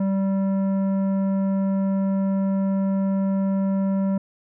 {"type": "tone with tanh clipping", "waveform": "sine", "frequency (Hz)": 194.1, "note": "G3", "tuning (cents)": -17, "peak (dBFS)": -21, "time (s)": [0, 4.18], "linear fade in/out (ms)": 5, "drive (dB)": 11, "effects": []}